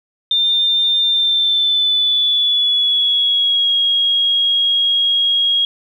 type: tone with pitch glide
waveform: sine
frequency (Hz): 3603 to 3285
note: A7 to G#7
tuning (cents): +40 to -20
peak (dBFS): -12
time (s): 0.31-5.65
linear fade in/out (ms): 2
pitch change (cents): -160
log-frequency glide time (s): 1.05-3.75
effects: 8-bit